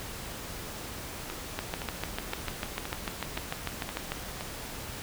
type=two click trains; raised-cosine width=0.3 ms; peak=-19 / -15 dBFS; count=7 / 18; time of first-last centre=1.3-4.409 / 1.59-4.12 s; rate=1.93 / 6.72 Hz; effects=pink hiss -40 dBFS RMS until 5.02 s